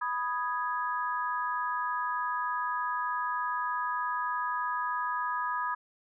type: chord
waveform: sine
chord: G# minor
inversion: first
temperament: equal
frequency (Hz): 987.8 / 1244.5 / 1661.2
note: B5 / D#6 / G#6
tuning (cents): 0 / 0 / 0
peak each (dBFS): -32 / -33 / -36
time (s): 0.01-5.75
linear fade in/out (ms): 10
effects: none